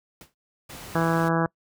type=noise with exponential decay; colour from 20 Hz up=pink; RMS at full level=-42 dBFS; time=0.21-0.34 s; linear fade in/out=1 ms; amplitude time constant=28 ms
type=noise; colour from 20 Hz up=pink; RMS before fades=-40 dBFS; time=0.69-1.29 s; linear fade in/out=10 ms
type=harmonic tone; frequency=165.2 Hz; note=E3; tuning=4 cents sharp; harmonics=1 / 2 / 3 / 4 / 5 / 6 / 7 / 8 / 9 / 10; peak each=-24 / -27 / -29 / -30 / -31 / -32 / -32 / -33 / -34 / -34 dBFS; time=0.95-1.46 s; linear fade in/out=2 ms
effects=noise-tail reverb RT60 0.1 s tail -25 dB re dry + high-pass 60 Hz 12 dB/octave